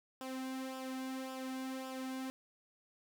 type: tone with flanger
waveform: sawtooth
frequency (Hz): 261.6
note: C4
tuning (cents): 0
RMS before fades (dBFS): -42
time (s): 0.21-2.3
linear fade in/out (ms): 0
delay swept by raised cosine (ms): 0.47 to 2.27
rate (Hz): 1.8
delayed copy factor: -0.65
effects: none